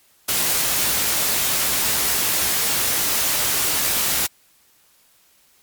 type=noise with comb filter; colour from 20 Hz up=white; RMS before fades=-20 dBFS; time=0.28-4.27 s; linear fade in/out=10 ms; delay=17 ms; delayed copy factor=+0.5; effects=white hiss -57 dBFS RMS until 5.62 s + MP3 96 kbps